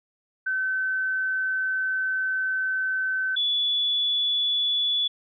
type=tone pair in turn; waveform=sine; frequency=1529 / 3432 Hz; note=G6 / A7; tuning=-44 / -44 cents; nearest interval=octave + major second; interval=1400 cents; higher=second; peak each=-23 / -21 dBFS; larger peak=second; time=0.46-3.36 / 3.36-5.08 s; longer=first; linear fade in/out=10 ms; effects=none